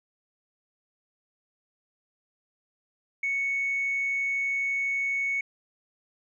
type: tone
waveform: sine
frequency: 2217 Hz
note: C#7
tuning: in tune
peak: -24 dBFS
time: 3.23-5.41 s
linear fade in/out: 5 ms
effects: tanh soft clip ceiling -21 dBFS